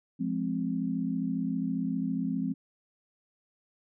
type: chord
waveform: sine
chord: F minor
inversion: none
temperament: just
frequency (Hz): 174.61 / 209.5 / 261.9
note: F3 / Ab3 / C4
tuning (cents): 0 / +15 / +2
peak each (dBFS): -33 / -33 / -31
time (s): 0.19-2.54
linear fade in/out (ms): 20
effects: none